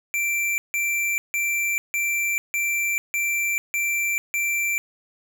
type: tone bursts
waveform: square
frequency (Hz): 2349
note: D7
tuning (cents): 0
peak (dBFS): -22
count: 8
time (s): 0.14-4.78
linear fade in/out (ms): 0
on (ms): 440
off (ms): 160
effects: none